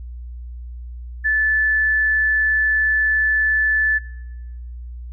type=tone; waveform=sine; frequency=1743 Hz; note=A6; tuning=17 cents flat; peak=-15 dBFS; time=1.24-3.99 s; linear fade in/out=20 ms; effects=noise-tail reverb RT60 1.0 s tail -20 dB re dry + added 60 Hz sine -30 dBFS peak until 5.12 s